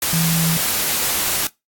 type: tone in noise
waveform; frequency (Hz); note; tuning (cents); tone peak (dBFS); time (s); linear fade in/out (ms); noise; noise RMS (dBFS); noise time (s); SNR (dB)
sine; 165.1; E3; +3; -17; 0.13-0.57; 2; white; -20; 0.02-1.47; 0
effects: noise-tail reverb RT60 0.2 s tail -22 dB re dry + AAC 64 kbps